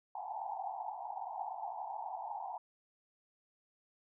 pink band-pass noise, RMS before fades -42 dBFS, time 0.15-2.58 s, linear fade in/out 2 ms, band 720 to 920 Hz, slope 96 dB/octave, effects none

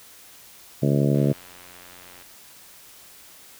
harmonic tone, 70.8 Hz, C#2, 37 cents sharp, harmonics 2 / 3 / 4 / 5 / 6 / 7 / 8 / 9, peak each -20 / -24 / -26 / -28 / -30 / -31 / -32 / -33 dBFS, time 0.82-1.33 s, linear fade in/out 10 ms
click train, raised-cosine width 0.3 ms, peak -30 dBFS, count 97, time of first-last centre 1.15-2.223 s, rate 89.5 Hz
effects white hiss -48 dBFS RMS until 3.59 s

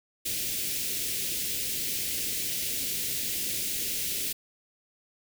white band-stop noise, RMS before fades -31 dBFS, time 0.25-4.33 s, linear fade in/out 10 ms, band 470 to 2200 Hz, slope 24 dB/octave, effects none

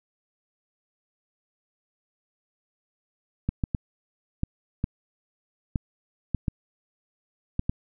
clicks, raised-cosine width 5 ms, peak -12 dBFS, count 10, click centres 3.49 / 3.638 / 3.748 / 4.434 / 4.841 / 5.758 / 6.347 / 6.482 / 7.594 / 7.695 s, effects none

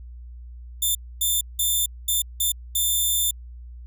5% pulse tone bursts at uneven times, 3555 Hz, A7, 17 cents sharp, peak -12 dBFS, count 6, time 0.82-0.95 / 1.21-1.41 / 1.59-1.86 / 2.08-2.22 / 2.4-2.52 / 2.75-3.31 s, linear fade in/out 5 ms, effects added 60 Hz sine -37 dBFS peak until 3.86 s

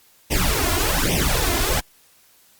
pink noise with flanger, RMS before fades -20 dBFS, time 0.3-1.81 s, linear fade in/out 20 ms, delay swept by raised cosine 0.34 to 2.94 ms, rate 1.2 Hz, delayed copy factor +0.95, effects white hiss -55 dBFS RMS until 2.59 s + Opus 48 kbps

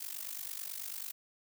blue noise with amplitude modulation, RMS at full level -38 dBFS, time 0-1.12 s, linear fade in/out 10 ms, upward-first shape sine, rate 49.1 Hz, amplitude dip 85%, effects none

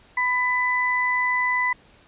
sine tone pair together, 998.5 / 1997 Hz, B5 / B6, +19 / +19 cents, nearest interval octave, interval 1200 cents, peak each -24 / -21 dBFS, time 0.17-1.73 s, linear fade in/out 5 ms, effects pink hiss -54 dBFS RMS until 2.07 s + resampled to 8000 Hz

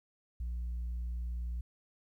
sine tone, 59.5 Hz, A#1, 36 cents sharp, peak -32 dBFS, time 0.4-1.61 s, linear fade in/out 5 ms, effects tanh soft clip ceiling -33 dBFS + 12-bit

